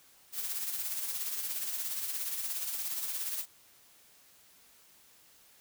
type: noise with tremolo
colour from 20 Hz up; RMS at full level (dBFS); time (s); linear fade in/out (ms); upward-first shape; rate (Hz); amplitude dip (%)
blue; -34; 0.32-3.46; 50; sine; 17; 45
effects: white hiss -61 dBFS RMS until 5.6 s